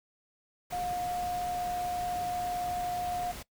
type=tone in noise; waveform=sine; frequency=714 Hz; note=F5; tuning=38 cents sharp; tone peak=-31 dBFS; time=0.72-3.32 s; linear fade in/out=10 ms; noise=pink; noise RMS=-43 dBFS; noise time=0.7-3.43 s; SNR=+9 dB; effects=noise-tail reverb RT60 0.1 s tail -20 dB re dry